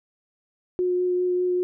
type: tone with vibrato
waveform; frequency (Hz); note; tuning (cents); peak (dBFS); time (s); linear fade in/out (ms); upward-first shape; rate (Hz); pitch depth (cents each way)
sine; 360.9; F#4; -43; -20; 0.79-1.63; 0; sine; 5; 9
effects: none